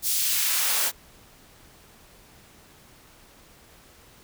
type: noise with high-pass filter sweep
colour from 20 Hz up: white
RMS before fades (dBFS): -24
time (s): 0.02-0.92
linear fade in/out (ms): 50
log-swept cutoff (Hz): 5300 to 420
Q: 0.77
effects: pink hiss -53 dBFS RMS until 4.23 s